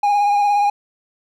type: tone with vibrato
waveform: triangle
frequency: 818 Hz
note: G#5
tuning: 26 cents flat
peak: -11 dBFS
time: 0.03-0.7 s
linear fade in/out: 5 ms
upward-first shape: sine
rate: 17 Hz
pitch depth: 25 cents each way
effects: none